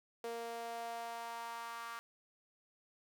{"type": "tone with high-pass filter sweep", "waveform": "sawtooth", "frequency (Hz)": 232.4, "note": "A#3", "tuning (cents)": -5, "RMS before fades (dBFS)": -44, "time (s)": [0.24, 1.99], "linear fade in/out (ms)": 0, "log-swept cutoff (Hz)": [500, 1200], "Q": 3.5, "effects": []}